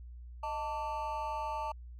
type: tone with amplitude modulation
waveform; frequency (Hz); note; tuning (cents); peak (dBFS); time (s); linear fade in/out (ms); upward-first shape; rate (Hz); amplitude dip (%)
triangle; 890; A5; +20; -28; 0.43-1.72; 5; sine; 268; 95
effects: added 60 Hz sine -45 dBFS peak until 1.99 s